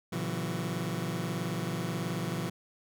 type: chord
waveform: sawtooth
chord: F# dominant seventh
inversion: first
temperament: just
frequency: 115.62 / 138.75 / 166.5 / 185 Hz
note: A#2 / C#3 / E3 / F#3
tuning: -14 / +2 / +18 / 0 cents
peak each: -34 / -35 / -31 / -33 dBFS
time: 0.12-2.5 s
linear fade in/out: 10 ms
effects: none